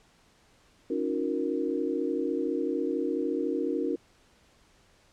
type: chord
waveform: sine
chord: D# minor seventh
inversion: third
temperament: equal with one note detuned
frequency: 277.2 / 311.1 / 361.3 / 466.2 Hz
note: C#4 / D#4 / F#4 / A#4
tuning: 0 / 0 / -41 / 0 cents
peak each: -32 dBFS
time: 0.9-3.96 s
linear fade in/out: 5 ms
effects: pink hiss -62 dBFS RMS until 5.12 s + low-pass 8000 Hz 12 dB/octave